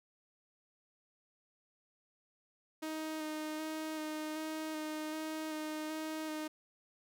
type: tone with vibrato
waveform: sawtooth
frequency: 311.1 Hz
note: D#4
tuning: in tune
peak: -34 dBFS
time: 2.82-6.48 s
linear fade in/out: 10 ms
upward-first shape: square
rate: 1.3 Hz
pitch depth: 14 cents each way
effects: none